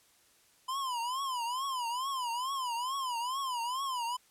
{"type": "tone with vibrato", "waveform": "square", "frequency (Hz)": 1012, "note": "B5", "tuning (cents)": 42, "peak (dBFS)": -33, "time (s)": [0.68, 4.17], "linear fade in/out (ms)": 10, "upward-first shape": "triangle", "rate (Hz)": 2.3, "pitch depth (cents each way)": 180, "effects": ["white hiss -65 dBFS RMS until 4.3 s", "low-pass 12000 Hz 12 dB/octave"]}